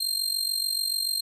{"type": "tone with amplitude modulation", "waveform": "sawtooth", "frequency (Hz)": 4186, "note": "C8", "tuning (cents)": 0, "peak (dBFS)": -19, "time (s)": [0, 1.21], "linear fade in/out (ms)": 10, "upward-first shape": "sine", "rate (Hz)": 46.9, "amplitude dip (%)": 75, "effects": ["resampled to 32000 Hz"]}